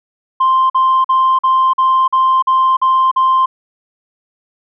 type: tone bursts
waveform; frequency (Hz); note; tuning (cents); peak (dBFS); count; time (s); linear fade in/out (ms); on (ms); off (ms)
sine; 1047; C6; +1; -7; 9; 0.4-3.46; 10; 300; 45
effects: tanh soft clip ceiling -6 dBFS